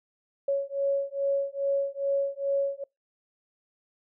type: beating tone pair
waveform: sine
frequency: 554.4 / 556.8 Hz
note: C#5 / C#5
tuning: 0 / +8 cents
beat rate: 2.4 Hz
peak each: -28 dBFS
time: 0.48-2.84 s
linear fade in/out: 5 ms
effects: noise-tail reverb RT60 0.2 s tail -26 dB re dry